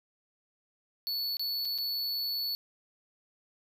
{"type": "tone with dropouts", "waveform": "square", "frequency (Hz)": 4435, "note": "C#8", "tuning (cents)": 0, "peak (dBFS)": -31, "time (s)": [1.07, 2.55], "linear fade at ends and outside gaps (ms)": 0, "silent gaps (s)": [[1.369, 1.395], [1.65, 1.654], [1.779, 1.785]], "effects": []}